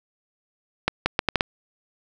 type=accelerating click train; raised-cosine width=0.3 ms; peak=-3 dBFS; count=6; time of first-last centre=0.88-1.408 s; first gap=180 ms; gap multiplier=0.73; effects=none